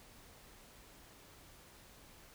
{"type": "silence", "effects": ["pink hiss -59 dBFS RMS until 2.34 s"]}